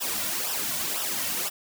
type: noise with flanger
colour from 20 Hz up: white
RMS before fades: -29 dBFS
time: 0-1.5 s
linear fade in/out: 20 ms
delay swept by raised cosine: 0.45 to 2.45 ms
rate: 2 Hz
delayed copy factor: -0.7
effects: none